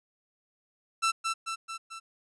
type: tone with echo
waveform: sawtooth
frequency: 1335 Hz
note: E6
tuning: 22 cents sharp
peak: -20 dBFS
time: 1.02-1.12 s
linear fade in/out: 20 ms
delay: 220 ms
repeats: 4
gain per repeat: -4 dB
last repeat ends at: 2 s
effects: resampled to 24000 Hz